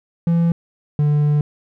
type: tone pair in turn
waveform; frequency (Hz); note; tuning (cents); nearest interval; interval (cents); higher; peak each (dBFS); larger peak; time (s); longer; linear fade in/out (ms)
triangle; 168.7 / 147.85; E3 / D3; +40 / +12; major second; 228; first; -11; neither; 0.27-0.52 / 0.99-1.41; second; 2
effects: none